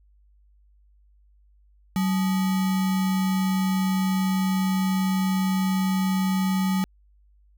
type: tone with sample-and-hold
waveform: sine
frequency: 188.7 Hz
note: F#3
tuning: 34 cents sharp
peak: -20 dBFS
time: 1.96-6.84 s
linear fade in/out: 0 ms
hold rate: 1050 Hz
effects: added 50 Hz sine -55 dBFS peak until 7.57 s